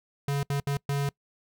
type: tone bursts at uneven times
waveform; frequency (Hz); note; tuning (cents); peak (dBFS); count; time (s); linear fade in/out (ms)
square; 141.2; C#3; +32; -26; 4; 0.28-0.43 / 0.5-0.6 / 0.67-0.77 / 0.89-1.09; 2
effects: noise-tail reverb RT60 0.1 s tail -24 dB re dry